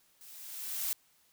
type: noise with level ramp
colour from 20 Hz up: blue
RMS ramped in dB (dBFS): -53 to -32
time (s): 0.21-0.93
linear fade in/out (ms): 0
effects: white hiss -68 dBFS RMS until 1.32 s